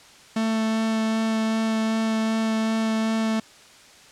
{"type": "tone with vibrato", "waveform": "45% pulse", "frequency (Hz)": 221.7, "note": "A3", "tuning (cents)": 13, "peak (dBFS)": -21, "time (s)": [0.36, 3.4], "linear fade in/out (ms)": 5, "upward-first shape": "sine", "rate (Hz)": 2.6, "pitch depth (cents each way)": 8, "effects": ["white hiss -49 dBFS RMS until 4.11 s", "low-pass 7000 Hz 12 dB/octave"]}